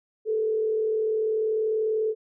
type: tone with frequency modulation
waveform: sine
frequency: 436.8 Hz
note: A4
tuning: 13 cents flat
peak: -22 dBFS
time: 0.25-2.15 s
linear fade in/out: 50 ms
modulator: 40.2 Hz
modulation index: 0.41
effects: none